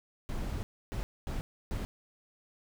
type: noise bursts at uneven times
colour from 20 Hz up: brown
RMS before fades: -35 dBFS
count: 4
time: 0.29-0.63 / 0.92-1.03 / 1.27-1.41 / 1.71-1.85 s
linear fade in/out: 0 ms
effects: none